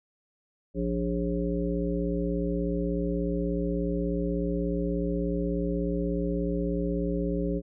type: harmonic tone with a mistuned harmonic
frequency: 58.27 Hz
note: A#1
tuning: in tune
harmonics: 1 / 3 / 5 / 7 / 9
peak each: -32 / -30 / -32 / -33 / -35 dBFS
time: 0.74-7.62 s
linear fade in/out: 50 ms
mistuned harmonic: 9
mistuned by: +54 cents
effects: none